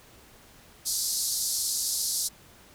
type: band-pass noise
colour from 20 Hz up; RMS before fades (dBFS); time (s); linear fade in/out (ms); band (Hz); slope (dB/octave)
pink; -29; 0.85-2.29; 20; 4300 to 13000; 48
effects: pink hiss -54 dBFS RMS until 2.74 s